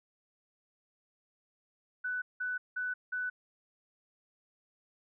sine tone bursts, 1493 Hz, F#6, 15 cents sharp, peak -32 dBFS, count 4, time 2.04-3.3 s, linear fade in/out 10 ms, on 180 ms, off 180 ms, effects none

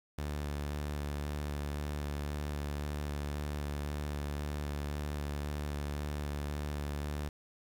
sawtooth tone with vibrato, 73.2 Hz, D2, 5 cents flat, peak -31 dBFS, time 0.18-7.29 s, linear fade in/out 5 ms, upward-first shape square, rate 1.9 Hz, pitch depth 13 cents each way, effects 10-bit

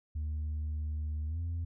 sine tone with pitch glide, 76.4 to 84.28 Hz, D#2 to E2, -31 to +39 cents, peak -30 dBFS, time 0.15-1.65 s, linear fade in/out 10 ms, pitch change +170 cents, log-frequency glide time 1.27-1.39 s, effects tanh soft clip ceiling -31 dBFS

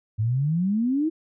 sine exponential sweep, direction up, 103.83 to 329.6 Hz, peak -20 dBFS, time 0.18-1.1 s, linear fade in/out 20 ms, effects none

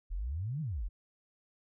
sine exponential two-way sweep, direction up then down, 37.89 to 164.81 to 37.89 Hz, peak -33 dBFS, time 0.1-0.89 s, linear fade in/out 20 ms, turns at 0.61 s, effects none

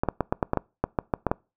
clicks, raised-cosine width 1 ms, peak -8 dBFS, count 12, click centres 0.035 / 0.087 / 0.207 / 0.325 / 0.428 / 0.534 / 0.573 / 0.84 / 0.988 / 1.138 / 1.267 / 1.315 s, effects noise-tail reverb RT60 0.3 s tail -25 dB re dry

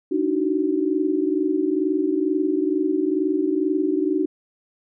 sine tone cluster, 294.4 / 316.6 / 375.1 Hz, D4 / D#4 / F#4, +4 / +30 / +24 cents, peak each -23 dBFS, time 0.11-4.26 s, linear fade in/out 10 ms, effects none

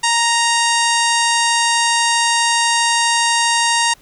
harmonic tone, 932.3 Hz, A#5, in tune, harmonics 1 / 2 / 3 / 4 / 5 / 6 / 7 / 8 / 9 / 10, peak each -17 / -20 / -22 / -23 / -24 / -25 / -25 / -26 / -27 / -27 dBFS, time 0.03-3.94 s, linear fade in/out 10 ms, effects pink hiss -50 dBFS RMS until 4.01 s

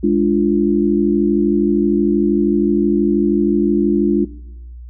sine chord, D diminished, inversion second, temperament equal with one note detuned, 207.7 / 293.7 / 346.6 Hz, Ab3 / D4 / F4, 0 / 0 / -13 cents, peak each -16 dBFS, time 0.03-4.25 s, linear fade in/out 10 ms, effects noise-tail reverb RT60 0.9 s tail -19 dB re dry + added 60 Hz sine -31 dBFS peak until 4.89 s

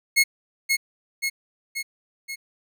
sawtooth tone with echo, 2170 Hz, C#7, 37 cents flat, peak -11 dBFS, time 0.16-0.24 s, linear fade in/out 20 ms, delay 530 ms, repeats 4, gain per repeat -4 dB, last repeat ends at 2.36 s, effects none

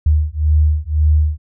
sine beating tone pair, 75.4 / 77.3 Hz, D2 / D#2, +46 / -11 cents, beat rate 1.9 Hz, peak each -14 dBFS, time 0.06-1.38 s, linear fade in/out 5 ms, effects none

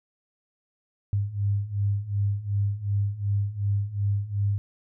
sine beating tone pair, 99.5 / 102.2 Hz, G2 / G#2, +26 / -27 cents, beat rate 2.7 Hz, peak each -28 / -25 dBFS, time 1.13-4.58 s, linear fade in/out 0 ms, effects none

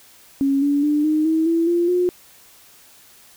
sine tone with pitch steps, 275.3 / 285.8 / 296.8 / 308.1 / 319.9 / 332.2 / 344.9 / 358.1 Hz, C#4 / D4 / D4 / D#4 / D#4 / E4 / F4 / F4, -12 / -47 / +18 / -17 / +48 / +13 / -22 / +43 cents, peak -15 dBFS, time 0.41-2.09 s, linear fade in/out 0 ms, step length 210 ms, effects white hiss -49 dBFS RMS until 3.36 s

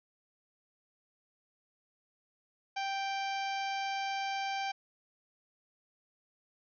harmonic tone, 784 Hz, G5, in tune, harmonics 1 / 2 / 3 / 4 / 5 / 6 / 7 / 8, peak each -34 / -43 / -41 / -45 / -52 / -48 / -51 / -54 dBFS, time 2.76-4.72 s, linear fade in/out 10 ms, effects none

